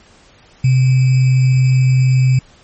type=tone with sample-and-hold; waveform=sine; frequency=129.4 Hz; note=C3; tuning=19 cents flat; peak=-8 dBFS; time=0.64-2.39 s; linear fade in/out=5 ms; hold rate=2450 Hz; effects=pink hiss -47 dBFS RMS until 2.63 s + MP3 32 kbps